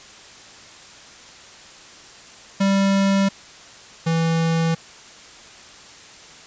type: tone pair in turn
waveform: square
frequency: 196 / 164.29 Hz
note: G3 / E3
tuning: 0 / -6 cents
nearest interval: minor third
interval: 306 cents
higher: first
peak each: -16 / -18 dBFS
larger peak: first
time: 2.6-3.29 / 4.06-4.75 s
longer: neither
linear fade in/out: 10 ms
effects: white hiss -43 dBFS RMS until 6.46 s + resampled to 16000 Hz